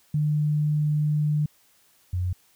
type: tone pair in turn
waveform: sine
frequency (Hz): 150.2 / 90.37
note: D3 / F#2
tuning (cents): +39 / -40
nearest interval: major sixth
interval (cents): 879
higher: first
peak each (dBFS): -20 / -23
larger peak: first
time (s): 0.14-1.46 / 2.13-2.33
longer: first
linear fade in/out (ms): 5
effects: white hiss -61 dBFS RMS until 2.55 s